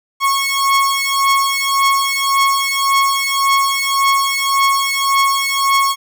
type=beating tone pair; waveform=sawtooth; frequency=1097 / 1098.8 Hz; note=C#6 / C#6; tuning=-18 / -16 cents; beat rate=1.8 Hz; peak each=-12 dBFS; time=0.2-5.96 s; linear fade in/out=50 ms; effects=none